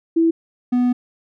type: tone pair in turn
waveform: sine / triangle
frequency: 329.6 / 246.9 Hz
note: E4 / B3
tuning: 0 / 0 cents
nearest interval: perfect fourth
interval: 500 cents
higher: first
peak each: -12 dBFS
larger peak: neither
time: 0.16-0.31 / 0.72-0.93 s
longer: second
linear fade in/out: 10 ms
effects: none